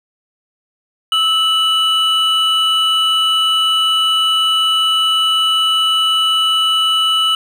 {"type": "tone pair together", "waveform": "triangle", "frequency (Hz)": [1305.3, 2960], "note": ["E6", "F#7"], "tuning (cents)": [-17, 0], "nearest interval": "octave + major second", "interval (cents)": 1417, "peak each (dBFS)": [-16, -11], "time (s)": [1.12, 7.35], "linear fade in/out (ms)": 2, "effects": []}